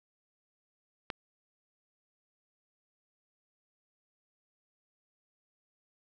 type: click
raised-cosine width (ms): 0.3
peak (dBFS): -18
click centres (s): 1.102
effects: none